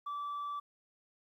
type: tone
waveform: sine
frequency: 1159 Hz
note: D6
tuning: 23 cents flat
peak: -34 dBFS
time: 0.06-0.6 s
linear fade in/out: 10 ms
effects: tanh soft clip ceiling -35 dBFS + 12-bit